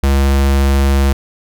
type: tone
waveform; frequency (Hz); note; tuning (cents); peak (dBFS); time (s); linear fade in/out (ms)
square; 68.7; C#2; -15; -10; 0.03-1.13; 5
effects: none